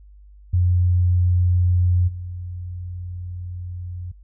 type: tone with level steps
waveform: sine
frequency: 89.3 Hz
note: F2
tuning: 39 cents sharp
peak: -14 / -28 dBFS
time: 0.53-4.12 s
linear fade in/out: 10 ms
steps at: 2.07 s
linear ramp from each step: 20 ms
effects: added 50 Hz sine -43 dBFS peak until 4.23 s